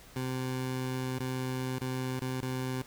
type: tone with dropouts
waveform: 20% pulse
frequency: 129 Hz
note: C3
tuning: 24 cents flat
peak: -27 dBFS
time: 0.16-2.82 s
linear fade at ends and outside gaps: 2 ms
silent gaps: 1.185-1.2 / 1.785-1.812 / 2.193-2.216 / 2.408-2.425 s
effects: pink hiss -54 dBFS RMS until 2.86 s